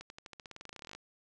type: accelerating click train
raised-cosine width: 0.2 ms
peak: -29 dBFS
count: 22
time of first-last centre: 0.01-0.95 s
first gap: 91 ms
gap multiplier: 0.92
effects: resampled to 24000 Hz